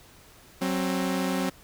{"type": "tone pair together", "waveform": "sawtooth", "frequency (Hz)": [186.78, 265.6], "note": ["F#3", "C4"], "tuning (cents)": [17, 26], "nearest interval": "tritone", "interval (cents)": 609, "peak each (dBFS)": -24, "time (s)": [0.61, 1.5], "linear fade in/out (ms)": 10, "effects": ["pink hiss -53 dBFS RMS until 1.63 s"]}